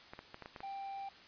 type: clicks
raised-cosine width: 0.5 ms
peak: -31 dBFS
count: 7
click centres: 0.135 / 0.191 / 0.344 / 0.423 / 0.459 / 0.562 / 0.605 s
type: tone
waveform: triangle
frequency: 787 Hz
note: G5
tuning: 7 cents sharp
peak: -39 dBFS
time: 0.63-1.09 s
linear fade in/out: 5 ms
effects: white hiss -57 dBFS RMS until 1.27 s + resampled to 11025 Hz